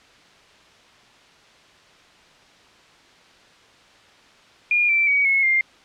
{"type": "tone with pitch steps", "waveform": "sine", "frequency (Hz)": [2423, 2340, 2261, 2184, 2109], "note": ["D#7", "D7", "C#7", "C#7", "C7"], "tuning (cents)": [-47, -7, 34, -26, 13], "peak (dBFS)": -15, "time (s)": [4.71, 5.61], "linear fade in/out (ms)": 2, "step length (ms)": 180, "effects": ["white hiss -51 dBFS RMS until 5.84 s", "low-pass 4000 Hz 12 dB/octave"]}